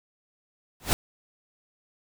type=noise with exponential growth; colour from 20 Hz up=pink; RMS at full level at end=-18 dBFS; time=0.8-0.93 s; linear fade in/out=0 ms; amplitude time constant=27 ms; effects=none